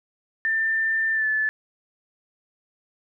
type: tone with pitch glide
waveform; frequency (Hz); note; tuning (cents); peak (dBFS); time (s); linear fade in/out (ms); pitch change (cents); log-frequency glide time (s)
sine; 1788 to 1739.1; A6 to A6; +27 to -21; -20; 0.45-1.49; 0; -48; 1.12-1.27
effects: none